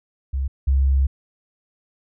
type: tone pair in turn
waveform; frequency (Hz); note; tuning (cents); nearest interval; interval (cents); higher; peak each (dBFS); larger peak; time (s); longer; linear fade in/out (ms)
sine; 67.3 / 67.56; C2 / C#2; +49 / -44; unison; 7; second; -20 / -14; second; 0.33-0.48 / 0.67-1.07; second; 10
effects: none